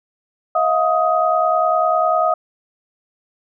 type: tone cluster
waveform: sine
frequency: 642 / 712 / 1254 Hz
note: E5 / F5 / D#6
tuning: -46 / +33 / +13 cents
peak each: -18 dBFS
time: 0.55-2.34 s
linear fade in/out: 5 ms
effects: none